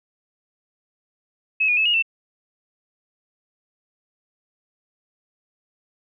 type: tone with pitch steps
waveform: sine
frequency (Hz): 2576 / 2448 / 2600 / 2867 / 2678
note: E7 / D#7 / E7 / F7 / E7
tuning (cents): -41 / -29 / -24 / +45 / +27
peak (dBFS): -16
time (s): 1.6-2.025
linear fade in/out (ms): 10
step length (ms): 85
effects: none